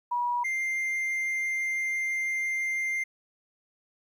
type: tone pair in turn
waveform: sine / triangle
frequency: 967 / 2098 Hz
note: B5 / C7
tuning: -37 / +4 cents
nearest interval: octave + minor second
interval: 1341 cents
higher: second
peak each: -25 dBFS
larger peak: neither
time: 0.11-0.44 / 0.44-3.04 s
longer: second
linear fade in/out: 10 ms
effects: 11-bit